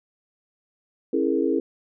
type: chord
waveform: sine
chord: A# half-diminished seventh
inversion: first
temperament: equal with one note detuned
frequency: 272.1 / 329.6 / 415.3 / 466.2 Hz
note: C#4 / E4 / G#4 / A#4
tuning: -32 / 0 / 0 / 0 cents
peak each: -25 / -24 / -25 / -27 dBFS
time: 1.13-1.6 s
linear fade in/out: 5 ms
effects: none